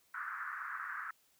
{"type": "band-pass noise", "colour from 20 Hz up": "pink", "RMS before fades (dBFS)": -42, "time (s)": [0.14, 1.11], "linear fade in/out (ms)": 5, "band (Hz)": [1200, 1700], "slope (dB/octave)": 48, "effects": ["white hiss -71 dBFS RMS until 1.39 s"]}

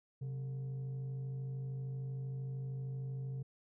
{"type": "tone with frequency modulation", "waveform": "sine", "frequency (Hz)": 132.5, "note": "C3", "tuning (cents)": 22, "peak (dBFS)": -36, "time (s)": [0.21, 3.43], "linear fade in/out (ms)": 10, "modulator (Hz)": 318, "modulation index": 0.22, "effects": ["tanh soft clip ceiling -36 dBFS"]}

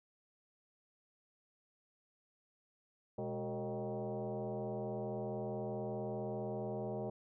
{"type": "tone with frequency modulation", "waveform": "sine", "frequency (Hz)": 122.7, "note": "B2", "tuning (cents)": -11, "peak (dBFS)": -37, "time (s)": [3.18, 7.1], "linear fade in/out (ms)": 5, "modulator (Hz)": 165, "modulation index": 3.7, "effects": []}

